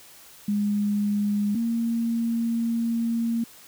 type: tone pair in turn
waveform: sine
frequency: 205.8 / 231 Hz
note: G#3 / A#3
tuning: -16 / -16 cents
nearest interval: major second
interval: 200 cents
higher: second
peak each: -21 / -22 dBFS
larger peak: first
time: 0.48-1.55 / 1.55-3.44 s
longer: second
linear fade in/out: 5 ms
effects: white hiss -49 dBFS RMS until 3.67 s